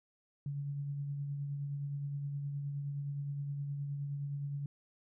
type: tone with tremolo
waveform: sine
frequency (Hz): 142.1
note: C#3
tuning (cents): +43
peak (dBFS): -34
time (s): 0.46-4.66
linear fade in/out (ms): 2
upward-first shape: triangle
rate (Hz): 9.6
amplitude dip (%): 35
effects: none